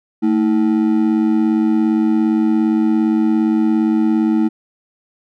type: ring-modulated tone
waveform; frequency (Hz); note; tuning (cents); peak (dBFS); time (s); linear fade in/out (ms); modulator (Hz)
triangle; 271.4; C#4; -36; -7; 0.22-4.49; 20; 48.7
effects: none